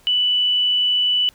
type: tone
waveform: sine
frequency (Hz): 2972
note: F#7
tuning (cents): +7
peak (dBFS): -15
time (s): 0.07-1.29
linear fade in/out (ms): 0
effects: pink hiss -53 dBFS RMS until 1.34 s